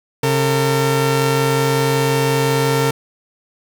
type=tone pair together; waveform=sawtooth; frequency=136 / 453.5 Hz; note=C#3 / A#4; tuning=-33 / -48 cents; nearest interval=octave + major sixth; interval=2085 cents; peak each=-13 dBFS; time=0.23-2.91 s; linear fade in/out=5 ms; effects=none